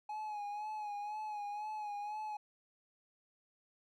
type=tone with vibrato; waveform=triangle; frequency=839 Hz; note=G#5; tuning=17 cents sharp; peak=-37 dBFS; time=0.09-2.37 s; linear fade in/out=5 ms; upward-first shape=sine; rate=2 Hz; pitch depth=45 cents each way; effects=none